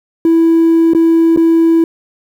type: tone with dropouts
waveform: triangle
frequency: 329.6 Hz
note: E4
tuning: in tune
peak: -3 dBFS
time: 0.25-1.84 s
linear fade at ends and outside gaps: 2 ms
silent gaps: 0.935-0.948 / 1.363-1.373 s
effects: tanh soft clip ceiling -2 dBFS + 7-bit